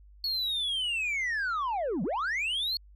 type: linear two-way sweep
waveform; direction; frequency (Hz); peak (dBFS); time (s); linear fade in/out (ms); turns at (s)
sine; down then up; 4398 to 155.56 to 4398; -25; 0.24-2.77; 2; 2.03
effects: tanh soft clip ceiling -27 dBFS + added 50 Hz sine -51 dBFS peak until 2.95 s